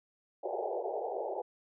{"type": "band-pass noise", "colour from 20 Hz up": "pink", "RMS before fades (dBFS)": -36, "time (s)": [0.43, 1.42], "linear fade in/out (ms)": 10, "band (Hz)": [370, 850], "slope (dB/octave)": 96, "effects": []}